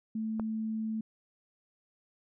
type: tone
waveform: sine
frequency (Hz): 220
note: A3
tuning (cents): 0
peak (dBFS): -31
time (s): 0.15-1.01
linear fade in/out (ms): 5
type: click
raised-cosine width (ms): 1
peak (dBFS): -24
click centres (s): 0.397
effects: none